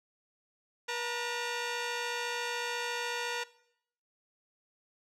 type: tone pair together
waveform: 10% pulse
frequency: 481 / 908 Hz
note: B4 / A#5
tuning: -46 / -46 cents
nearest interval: major seventh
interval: 1100 cents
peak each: -26 / -29 dBFS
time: 0.88-3.44 s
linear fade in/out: 10 ms
effects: noise-tail reverb RT60 0.7 s tail -19 dB re dry + low-pass 8000 Hz 12 dB/octave